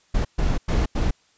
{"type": "noise bursts at uneven times", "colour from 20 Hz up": "brown", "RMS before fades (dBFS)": -20, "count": 4, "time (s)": [[0.14, 0.25], [0.38, 0.58], [0.68, 0.86], [0.95, 1.11]], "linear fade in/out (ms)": 10, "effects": ["white hiss -61 dBFS RMS until 1.37 s", "resampled to 16000 Hz"]}